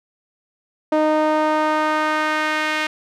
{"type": "tone with band-pass filter sweep", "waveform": "sawtooth", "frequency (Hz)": 308.2, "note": "D#4", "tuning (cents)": -16, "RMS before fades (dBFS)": -19, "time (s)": [0.92, 2.87], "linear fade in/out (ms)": 5, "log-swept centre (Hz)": [620, 2200], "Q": 1.4, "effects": []}